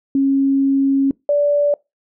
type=tone pair in turn; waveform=sine; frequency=273.2 / 580.7 Hz; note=C#4 / D5; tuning=-25 / -20 cents; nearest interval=octave + minor second; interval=1305 cents; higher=second; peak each=-12 dBFS; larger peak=neither; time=0.15-1.11 / 1.29-1.74 s; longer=first; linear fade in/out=2 ms; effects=noise-tail reverb RT60 0.2 s tail -23 dB re dry